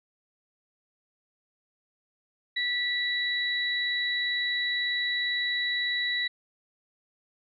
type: tone pair together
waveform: sine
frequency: 1957 / 3914 Hz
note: B6 / B7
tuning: -16 / -16 cents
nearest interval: octave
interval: 1200 cents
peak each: -28 / -29 dBFS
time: 2.56-6.28 s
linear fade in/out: 10 ms
effects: none